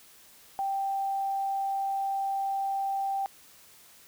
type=tone; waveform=sine; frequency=784 Hz; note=G5; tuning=in tune; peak=-27 dBFS; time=0.59-3.26 s; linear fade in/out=0 ms; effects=white hiss -55 dBFS RMS until 4.07 s

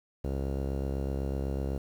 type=tone with low-pass filter; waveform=sawtooth; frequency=68 Hz; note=C#2; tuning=33 cents flat; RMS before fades=-32 dBFS; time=0.24-1.78 s; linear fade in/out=5 ms; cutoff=510 Hz; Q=1.9; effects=9-bit

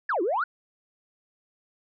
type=exponential two-way sweep; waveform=sine; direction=down then up; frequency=1821 to 322.9 to 1535 Hz; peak=-22 dBFS; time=0.09-0.44 s; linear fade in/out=5 ms; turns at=0.22 s; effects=tanh soft clip ceiling -18 dBFS

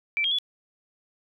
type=tone with pitch steps; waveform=sine; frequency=2333 / 3237 / 3413 Hz; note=D7 / G#7 / G#7; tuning=-12 / -45 / +47 cents; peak=-22 dBFS; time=0.17-0.386 s; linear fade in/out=0 ms; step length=72 ms; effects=none

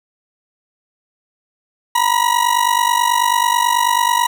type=ring-modulated tone; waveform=40% pulse; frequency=963 Hz; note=B5; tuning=44 cents flat; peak=-9 dBFS; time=1.95-4.27 s; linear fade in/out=2 ms; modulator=24.6 Hz; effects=none

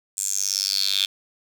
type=tone with high-pass filter sweep; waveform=10% pulse; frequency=98 Hz; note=G2; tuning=in tune; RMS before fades=-24 dBFS; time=0.17-1.06 s; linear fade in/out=10 ms; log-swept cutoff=7900 to 3400 Hz; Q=6.8; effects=none

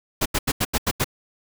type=noise bursts; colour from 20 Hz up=pink; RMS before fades=-21 dBFS; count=7; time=0.21-1.044 s; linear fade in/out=10 ms; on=48 ms; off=83 ms; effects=none

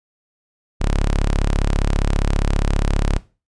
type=tone; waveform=sawtooth; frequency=34.89 Hz; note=C#1; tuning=12 cents sharp; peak=-12 dBFS; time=0.8-3.19 s; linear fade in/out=20 ms; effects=noise-tail reverb RT60 0.3 s tail -18 dB re dry + resampled to 22050 Hz

